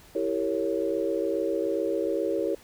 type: chord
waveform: sine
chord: E diminished seventh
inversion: none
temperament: equal with one note detuned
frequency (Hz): 329.6 / 392 / 459.2 / 554.4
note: E4 / G4 / Bb4 / Db5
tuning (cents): 0 / 0 / -26 / 0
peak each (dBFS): -30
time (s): 0.15-2.55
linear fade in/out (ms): 5
effects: pink hiss -53 dBFS RMS until 2.63 s